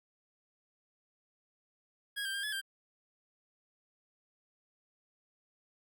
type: tone with pitch steps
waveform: 25% pulse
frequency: 1649 / 1574 / 1603 / 1708 / 1582 Hz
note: G#6 / G6 / G6 / G#6 / G6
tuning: -13 / +7 / +38 / +48 / +15 cents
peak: -31 dBFS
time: 2.16-2.615 s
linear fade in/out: 20 ms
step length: 91 ms
effects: none